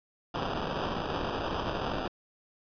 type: noise with sample-and-hold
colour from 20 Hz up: violet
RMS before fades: -33 dBFS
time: 0.34-2.08 s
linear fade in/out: 5 ms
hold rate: 2100 Hz
effects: resampled to 11025 Hz